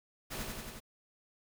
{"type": "noise with echo", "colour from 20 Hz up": "pink", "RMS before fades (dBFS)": -40, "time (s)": [0.3, 0.44], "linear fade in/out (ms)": 20, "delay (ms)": 91, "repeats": 4, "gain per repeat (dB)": -2, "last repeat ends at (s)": 0.804, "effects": []}